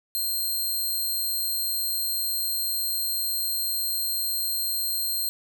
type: tone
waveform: 5% pulse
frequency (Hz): 4186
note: C8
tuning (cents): 0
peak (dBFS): -18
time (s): 0.15-5.29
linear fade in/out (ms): 0
effects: none